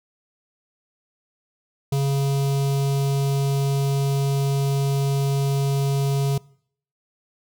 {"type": "tone with notch filter", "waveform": "square", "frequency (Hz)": 138.6, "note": "C#3", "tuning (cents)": 0, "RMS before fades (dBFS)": -21, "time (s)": [1.92, 6.38], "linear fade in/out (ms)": 5, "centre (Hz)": 1700, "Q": 0.77, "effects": ["noise-tail reverb RT60 0.6 s tail -23 dB re dry"]}